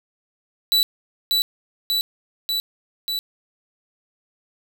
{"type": "tone with echo", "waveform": "45% pulse", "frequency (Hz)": 3952, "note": "B7", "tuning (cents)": 0, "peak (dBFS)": -15, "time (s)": [0.72, 0.83], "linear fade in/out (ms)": 0, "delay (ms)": 590, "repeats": 4, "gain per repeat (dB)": -2, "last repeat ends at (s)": 3.19, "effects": []}